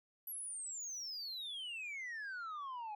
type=exponential sweep; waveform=sine; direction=down; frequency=11840 to 820 Hz; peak=-39 dBFS; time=0.27-2.95 s; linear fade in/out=5 ms; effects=tanh soft clip ceiling -41 dBFS